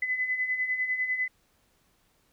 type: beating tone pair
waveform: sine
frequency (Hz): 2006 / 2016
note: B6 / B6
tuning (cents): +26 / +35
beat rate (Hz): 10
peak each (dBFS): -34 / -27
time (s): 0.02-1.28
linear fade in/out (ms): 5
effects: pink hiss -68 dBFS RMS until 2.32 s